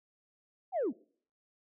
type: linear sweep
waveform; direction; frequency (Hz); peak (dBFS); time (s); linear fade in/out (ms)
sine; down; 804 to 184.6; -27; 0.72-0.93; 50
effects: noise-tail reverb RT60 0.5 s tail -23 dB re dry + tanh soft clip ceiling -26 dBFS